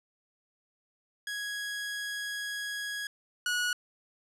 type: tone pair in turn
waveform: sawtooth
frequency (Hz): 1661.2 / 1460.2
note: G#6 / F#6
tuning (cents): 0 / -23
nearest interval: major second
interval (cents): 223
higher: first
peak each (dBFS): -30 / -24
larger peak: second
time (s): 1.27-3.07 / 3.46-3.73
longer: first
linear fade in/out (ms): 2
effects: low-pass 11000 Hz 12 dB/octave